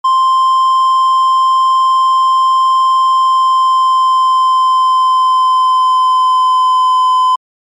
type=tone with pitch glide; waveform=triangle; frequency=1046.5 to 1020.8 Hz; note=C6 to C6; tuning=0 to -43 cents; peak=-5 dBFS; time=0.04-7.36 s; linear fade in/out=10 ms; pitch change=-43 cents; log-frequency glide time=3.09-7.14 s; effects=MP3 48 kbps